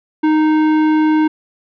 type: tone with tanh clipping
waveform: sine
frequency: 309.9 Hz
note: D#4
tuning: 7 cents flat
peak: -12 dBFS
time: 0.23-1.28 s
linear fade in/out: 10 ms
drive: 14 dB
effects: none